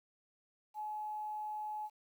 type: tone with quantisation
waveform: sine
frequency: 850 Hz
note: G#5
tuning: 40 cents sharp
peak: -38 dBFS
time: 0.74-1.9 s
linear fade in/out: 50 ms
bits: 11
effects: none